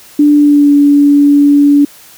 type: tone with pitch glide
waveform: sine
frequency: 293.7 to 287.2 Hz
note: D4 to D4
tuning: 0 to -39 cents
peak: -3 dBFS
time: 0.19-1.85 s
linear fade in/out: 5 ms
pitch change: -39 cents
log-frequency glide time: 0.34-0.73 s
effects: white hiss -38 dBFS RMS until 2.17 s